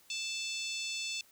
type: harmonic tone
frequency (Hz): 880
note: A5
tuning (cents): 0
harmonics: 3 / 4 / 5 / 6 / 7 / 8 / 9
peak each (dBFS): -39 / -41 / -43 / -45 / -46 / -47 / -48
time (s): 0.1-1.21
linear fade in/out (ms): 2
effects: white hiss -63 dBFS RMS until 1.31 s